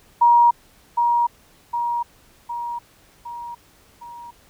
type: tone with echo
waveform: sine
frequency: 949 Hz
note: A#5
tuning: 31 cents sharp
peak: -10 dBFS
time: 0.21-0.51 s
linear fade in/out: 10 ms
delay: 760 ms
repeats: 5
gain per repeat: -5 dB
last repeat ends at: 4.31 s
effects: pink hiss -54 dBFS RMS until 4.49 s